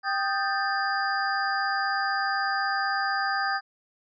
sine tone cluster, 787 / 1236 / 1572 / 1766 / 4828 Hz, G5 / D#6 / G6 / A6 / D8, +7 / -12 / +4 / +6 / +47 cents, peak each -29 / -30 / -29 / -33 / -35 dBFS, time 0.03-3.61 s, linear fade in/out 50 ms, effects none

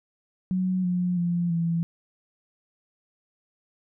sine tone with pitch steps, 185 / 179.01 / 173.21 / 167.6 Hz, F#3 / F3 / F3 / E3, 0 / +43 / -14 / +29 cents, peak -22 dBFS, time 0.51-1.83 s, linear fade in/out 0 ms, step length 330 ms, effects none

